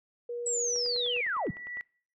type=tone with pitch glide; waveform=sine; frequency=478.5 to 486.3 Hz; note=A#4 to B4; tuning=+45 to -27 cents; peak=-33 dBFS; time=0.29-1.21 s; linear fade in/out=5 ms; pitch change=+28 cents; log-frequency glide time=0.64-0.95 s
type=linear sweep; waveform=sine; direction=down; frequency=7902 to 92.5 Hz; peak=-28 dBFS; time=0.46-1.51 s; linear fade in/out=5 ms
type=tone with exponential growth; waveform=sine; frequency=1950 Hz; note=B6; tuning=23 cents flat; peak=-33 dBFS; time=0.66-1.81 s; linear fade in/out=0 ms; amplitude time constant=250 ms
type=click train; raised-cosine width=0.5 ms; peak=-34 dBFS; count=11; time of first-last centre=0.76-1.771 s; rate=9.89 Hz
effects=noise-tail reverb RT60 0.5 s tail -25 dB re dry